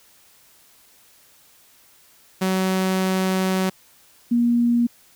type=tone pair in turn; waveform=sawtooth / sine; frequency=188 / 237.8 Hz; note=F#3 / A#3; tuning=+28 / +35 cents; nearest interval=major third; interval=407 cents; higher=second; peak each=-15 dBFS; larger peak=neither; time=2.41-3.7 / 4.31-4.87 s; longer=first; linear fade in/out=10 ms; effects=white hiss -54 dBFS RMS until 5.15 s